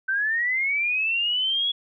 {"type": "linear sweep", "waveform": "sine", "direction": "up", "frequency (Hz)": [1525, 3377], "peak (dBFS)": -21, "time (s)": [0.08, 1.72], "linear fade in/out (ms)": 10, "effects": []}